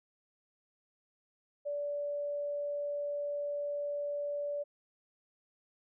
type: tone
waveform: sine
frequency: 579 Hz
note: D5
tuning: 25 cents flat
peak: -33 dBFS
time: 1.65-4.64 s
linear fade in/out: 20 ms
effects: none